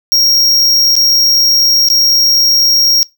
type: tone with dropouts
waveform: square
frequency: 5588 Hz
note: F8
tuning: in tune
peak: -7 dBFS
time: 0.12-3.03 s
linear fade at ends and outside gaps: 0 ms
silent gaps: 0.954-0.965 / 1.886-1.901 s
effects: noise-tail reverb RT60 0.2 s tail -22 dB re dry